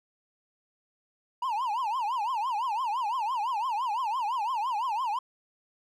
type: tone with vibrato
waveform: triangle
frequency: 932 Hz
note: A#5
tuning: 1 cent flat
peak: -25 dBFS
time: 1.42-5.19 s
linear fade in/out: 5 ms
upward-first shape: triangle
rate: 5.9 Hz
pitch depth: 270 cents each way
effects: none